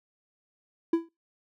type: tone with exponential decay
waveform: triangle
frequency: 332.5 Hz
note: E4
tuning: 15 cents sharp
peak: -15 dBFS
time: 0.93-1.09 s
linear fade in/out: 5 ms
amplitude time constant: 33 ms
effects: noise-tail reverb RT60 0.2 s tail -23 dB re dry